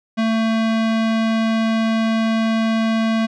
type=tone with low-pass filter; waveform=square; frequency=223.7 Hz; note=A3; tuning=29 cents sharp; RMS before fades=-18 dBFS; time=0.17-3.27 s; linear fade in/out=20 ms; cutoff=3700 Hz; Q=0.95; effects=none